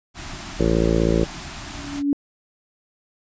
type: band-stop noise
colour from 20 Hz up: pink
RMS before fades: -34 dBFS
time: 0.14-2.03 s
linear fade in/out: 50 ms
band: 380 to 600 Hz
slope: 96 dB/octave
type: harmonic tone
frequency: 56.1 Hz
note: A1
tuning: 34 cents sharp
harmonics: 1 / 2 / 3 / 4 / 5 / 6 / 7 / 8 / 9 / 10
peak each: -23 / -28 / -23 / -26 / -29 / -23 / -26 / -25 / -29 / -28 dBFS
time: 0.59-1.25 s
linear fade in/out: 10 ms
type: tone with exponential growth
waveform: sine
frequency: 284.4 Hz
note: C#4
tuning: 45 cents sharp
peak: -14 dBFS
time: 1.57-2.13 s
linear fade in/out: 1 ms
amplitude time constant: 120 ms
effects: resampled to 16000 Hz